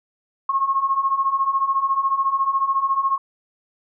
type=beating tone pair; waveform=sine; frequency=1075 / 1089 Hz; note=C6 / C#6; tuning=+47 / -31 cents; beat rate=14 Hz; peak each=-23 / -19 dBFS; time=0.49-3.18 s; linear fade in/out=5 ms; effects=none